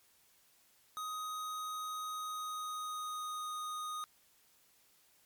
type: tone with pitch glide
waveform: square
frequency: 1253 to 1239.3 Hz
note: D#6 to D#6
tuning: +12 to -7 cents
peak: -39 dBFS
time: 0.97-4.04 s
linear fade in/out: 0 ms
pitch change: -19 cents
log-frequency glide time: 2.11-3.56 s
effects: white hiss -68 dBFS RMS until 5.25 s + MP3 96 kbps